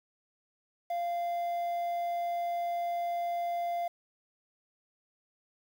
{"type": "tone with quantisation", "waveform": "triangle", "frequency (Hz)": 693, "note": "F5", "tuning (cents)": -14, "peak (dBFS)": -28, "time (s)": [0.9, 3.88], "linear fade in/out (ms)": 5, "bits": 9, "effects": []}